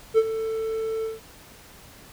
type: tone with ADSR envelope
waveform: triangle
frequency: 444.3 Hz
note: A4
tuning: 17 cents sharp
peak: -10 dBFS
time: 0.14-1.2 s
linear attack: 40 ms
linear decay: 46 ms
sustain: -13 dB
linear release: 160 ms
effects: pink hiss -48 dBFS RMS until 2.12 s